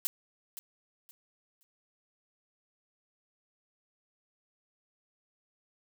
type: noise with echo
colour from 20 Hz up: blue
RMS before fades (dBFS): -30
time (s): 0.05-0.07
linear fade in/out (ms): 0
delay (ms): 520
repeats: 3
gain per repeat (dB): -12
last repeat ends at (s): 1.63
effects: none